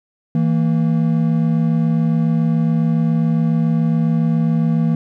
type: tone pair together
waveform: triangle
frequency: 162.8 / 230 Hz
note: E3 / A#3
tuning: -21 / -23 cents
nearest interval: tritone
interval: 598 cents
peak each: -13 / -16 dBFS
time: 0.35-4.95 s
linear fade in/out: 2 ms
effects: none